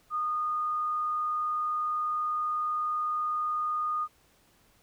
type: tone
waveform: sine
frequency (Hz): 1228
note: D#6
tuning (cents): -23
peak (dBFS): -27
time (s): 0.1-4.08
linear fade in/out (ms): 50
effects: pink hiss -64 dBFS RMS until 4.82 s